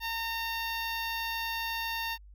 10% pulse tone with notch filter, 914 Hz, A#5, 34 cents flat, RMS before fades -34 dBFS, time 0-2.18 s, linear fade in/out 50 ms, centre 7700 Hz, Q 0.82, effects added 50 Hz sine -49 dBFS peak until 2.34 s

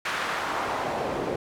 pink noise with band-pass filter sweep, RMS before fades -29 dBFS, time 0.05-1.36 s, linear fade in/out 5 ms, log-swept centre 1700 to 440 Hz, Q 1.2, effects none

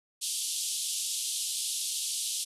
white band-pass noise, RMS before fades -33 dBFS, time 0.21-2.45 s, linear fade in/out 20 ms, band 3000 to 11000 Hz, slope 48 dB/octave, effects resampled to 32000 Hz

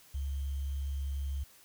sine tone with sample-and-hold, 69.3 Hz, C#2, in tune, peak -32 dBFS, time 0.14-1.44 s, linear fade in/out 10 ms, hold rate 3150 Hz, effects white hiss -59 dBFS RMS until 1.64 s

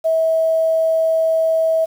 sine tone, 647 Hz, E5, 32 cents flat, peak -13 dBFS, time 0.04-1.86 s, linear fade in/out 20 ms, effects 7-bit

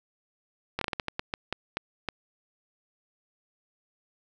slowing click train, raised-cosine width 0.3 ms, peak -13 dBFS, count 12, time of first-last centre 0.79-2.087 s, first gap 23 ms, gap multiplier 1.3, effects none

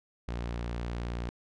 sawtooth tone, 59 Hz, A#1, 22 cents sharp, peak -29 dBFS, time 0.28-1.29 s, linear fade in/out 0 ms, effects low-pass 5000 Hz 12 dB/octave

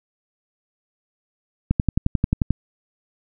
click train, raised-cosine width 5 ms, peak -5 dBFS, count 10, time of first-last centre 1.71-2.506 s, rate 11.3 Hz, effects none

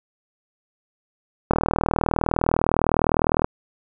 click train, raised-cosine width 1 ms, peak -4 dBFS, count 78, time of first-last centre 1.51-3.445 s, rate 39.8 Hz, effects none

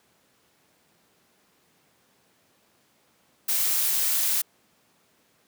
blue noise, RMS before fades -24 dBFS, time 3.48-4.42 s, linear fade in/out 10 ms, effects pink hiss -64 dBFS RMS until 5.47 s + high-pass 150 Hz 12 dB/octave

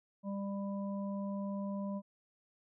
harmonic tone, 198.7 Hz, G3, 24 cents sharp, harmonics 1 / 3 / 5, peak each -36 / -44 / -49 dBFS, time 0.23-2.02 s, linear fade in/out 50 ms, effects none

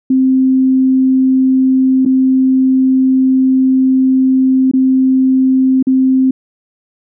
sine tone with dropouts, 261.6 Hz, C4, in tune, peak -7 dBFS, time 0.1-6.31 s, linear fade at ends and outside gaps 5 ms, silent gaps 2.052-2.059 / 4.714-4.735 / 5.827-5.869 s, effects none

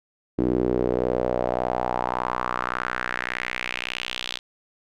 sawtooth tone with band-pass filter sweep, 61.74 Hz, B1, in tune, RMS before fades -26 dBFS, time 0.38-4.39 s, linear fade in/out 10 ms, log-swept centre 320 to 3600 Hz, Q 3.1, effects none

